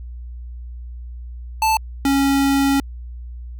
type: tone pair in turn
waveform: square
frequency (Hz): 880 / 275.9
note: A5 / C#4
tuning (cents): 0 / -8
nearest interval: octave + minor sixth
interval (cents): 2008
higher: first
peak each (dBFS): -15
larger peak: neither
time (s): 1.62-1.77 / 2.05-2.8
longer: second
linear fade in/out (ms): 2
effects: added 60 Hz sine -30 dBFS peak until 3.59 s